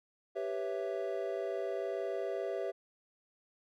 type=chord; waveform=triangle; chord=C# half-diminished seventh; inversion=second; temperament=equal with one note detuned; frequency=392 / 493.9 / 554.4 / 661.2 Hz; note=G4 / B4 / C#5 / E5; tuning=0 / 0 / 0 / +5 cents; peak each=-36 / -39 / -39 / -37 dBFS; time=0.35-2.72 s; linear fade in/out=20 ms; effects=none